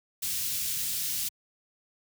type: band-stop noise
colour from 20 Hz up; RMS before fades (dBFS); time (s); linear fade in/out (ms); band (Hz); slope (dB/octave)
white; -31; 0.22-1.29; 10; 140 to 3200; 12
effects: high-pass 80 Hz 12 dB/octave